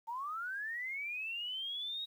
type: linear sweep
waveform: sine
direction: up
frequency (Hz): 886 to 3813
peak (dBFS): -37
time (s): 0.07-2.06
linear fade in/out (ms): 20
effects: 11-bit